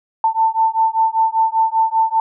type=beating tone pair; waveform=sine; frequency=890 / 895.1 Hz; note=A5 / A5; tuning=+20 / +29 cents; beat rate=5.1 Hz; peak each=-16 / -16 dBFS; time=0.24-2.2 s; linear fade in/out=2 ms; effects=none